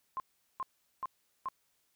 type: tone bursts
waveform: sine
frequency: 1054 Hz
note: C6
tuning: 12 cents sharp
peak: -33 dBFS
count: 4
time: 0.17-1.486 s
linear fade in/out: 0 ms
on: 29 ms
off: 400 ms
effects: white hiss -75 dBFS RMS until 1.95 s